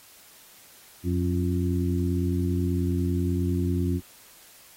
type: harmonic tone with a mistuned harmonic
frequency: 90.1 Hz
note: F#2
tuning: 45 cents flat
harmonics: 1 / 2 / 3 / 4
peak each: -25 / -29 / -29 / -32 dBFS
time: 1.03-4.01 s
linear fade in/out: 50 ms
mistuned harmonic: 4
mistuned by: -58 cents
effects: white hiss -52 dBFS RMS until 4.76 s + AAC 48 kbps